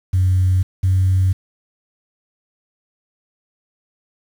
sine tone pair in turn, 92.5 / 93.68 Hz, F#2 / F#2, 0 / +22 cents, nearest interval unison, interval 22 cents, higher second, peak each -11 dBFS, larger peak neither, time 0.13-0.63 / 0.83-1.33 s, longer neither, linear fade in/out 10 ms, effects tanh soft clip ceiling -8 dBFS + 7-bit

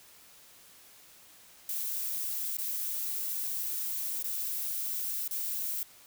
violet noise with dropouts, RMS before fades -34 dBFS, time 1.69-5.83 s, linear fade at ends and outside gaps 1 ms, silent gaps 2.569-2.585 / 4.227-4.242 / 5.278-5.31 s, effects white hiss -56 dBFS RMS until 6.06 s

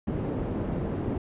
white low-pass noise, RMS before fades -30 dBFS, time 0.07-1.18 s, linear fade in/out 5 ms, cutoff 320 Hz, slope 12 dB/octave, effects resampled to 8000 Hz

